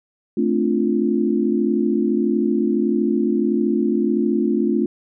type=chord; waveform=sine; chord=D minor seventh; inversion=second; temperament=equal; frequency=220 / 261.6 / 293.7 / 349.2 Hz; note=A3 / C4 / D4 / F4; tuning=0 / 0 / 0 / 0 cents; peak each=-20 / -23 / -23 / -21 dBFS; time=0.37-4.86 s; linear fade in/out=5 ms; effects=none